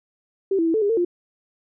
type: tone with pitch steps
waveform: sine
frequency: 388.4 / 330.7 / 327.7 / 438.7 / 406 / 453.9 / 350.5 Hz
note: G4 / E4 / E4 / A4 / G#4 / A#4 / F4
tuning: -16 / +6 / -10 / -5 / -39 / -46 / +6 cents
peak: -17 dBFS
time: 0.51-1.049 s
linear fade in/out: 5 ms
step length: 77 ms
effects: none